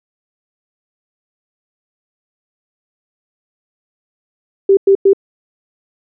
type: tone bursts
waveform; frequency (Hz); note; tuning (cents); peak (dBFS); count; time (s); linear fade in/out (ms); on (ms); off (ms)
sine; 391.9; G4; 0; -5; 3; 4.69-5.133; 5; 81; 100
effects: none